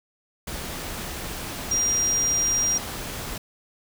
sine tone in noise, 5700 Hz, F8, 34 cents sharp, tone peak -20 dBFS, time 1.71-2.78 s, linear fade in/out 5 ms, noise pink, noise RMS -33 dBFS, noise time 0.47-3.38 s, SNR +10 dB, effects none

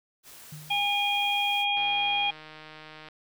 white noise, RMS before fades -48 dBFS, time 0.23-1.66 s, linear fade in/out 50 ms
sine tone with exponential decay, 152.2 Hz, D#3, 38 cents flat, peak -37 dBFS, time 0.52-1.08 s, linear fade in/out 5 ms, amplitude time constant 120 ms
harmonic tone, 814 Hz, G#5, 35 cents flat, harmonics 1 / 3 / 4, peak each -28 / -28 / -28 dBFS, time 0.7-2.31 s, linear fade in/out 10 ms
click train, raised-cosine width 0.3 ms, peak -29 dBFS, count 205, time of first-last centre 1.77-3.086 s, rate 155 Hz
effects none

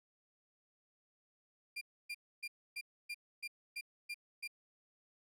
35% pulse tone bursts, 2396 Hz, D7, 34 cents sharp, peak -38 dBFS, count 9, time 1.76-4.477 s, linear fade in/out 10 ms, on 53 ms, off 280 ms, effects low-pass 12000 Hz 12 dB/octave

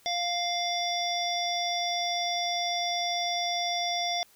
harmonic tone, 699 Hz, F5, 1 cent sharp, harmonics 1 / 3 / 5 / 7 / 8, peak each -30 / -36 / -32 / -39 / -35 dBFS, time 0.06-4.23 s, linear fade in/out 0 ms, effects white hiss -60 dBFS RMS until 4.35 s

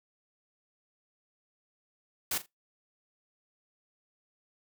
white noise with echo, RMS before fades -31 dBFS, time 2.31-2.38 s, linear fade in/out 5 ms, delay 41 ms, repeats 2, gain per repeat -14 dB, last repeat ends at 2.462 s, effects noise-tail reverb RT60 0.2 s tail -25 dB re dry

